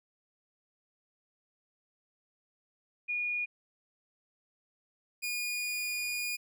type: tone pair in turn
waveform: sine / sawtooth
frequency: 2443 / 2443 Hz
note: D#7 / D#7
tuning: -32 / -32 cents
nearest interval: unison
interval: 0 cents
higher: neither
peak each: -30 / -29 dBFS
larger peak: second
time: 3.08-3.46 / 5.22-6.37 s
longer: second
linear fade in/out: 20 ms
effects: none